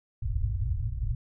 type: low-pass noise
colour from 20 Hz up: white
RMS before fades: -29 dBFS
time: 0.22-1.15 s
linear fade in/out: 5 ms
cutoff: 120 Hz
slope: 96 dB/octave
effects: none